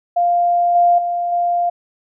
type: tone with level steps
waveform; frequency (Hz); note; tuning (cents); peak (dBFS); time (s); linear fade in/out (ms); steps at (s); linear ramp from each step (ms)
sine; 698.5; F5; 0; -12 / -9 / -17 / -14; 0.16-1.7; 10; 0.75 / 0.98 / 1.32; 5
effects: none